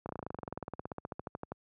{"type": "slowing click train", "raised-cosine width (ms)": 1, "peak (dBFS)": -24, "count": 28, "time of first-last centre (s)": [0.06, 1.52], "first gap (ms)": 31, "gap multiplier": 1.04, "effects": ["high-pass 80 Hz 12 dB/octave"]}